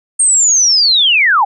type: linear sweep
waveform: sine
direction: down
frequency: 8700 to 740 Hz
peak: -7 dBFS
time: 0.19-1.45 s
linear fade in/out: 10 ms
effects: none